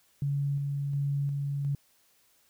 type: tone with tremolo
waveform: sine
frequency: 141.3 Hz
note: C#3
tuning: 34 cents sharp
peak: -26 dBFS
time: 0.22-1.75 s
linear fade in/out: 2 ms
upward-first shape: square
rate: 1.4 Hz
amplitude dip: 25%
effects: white hiss -66 dBFS RMS until 2.49 s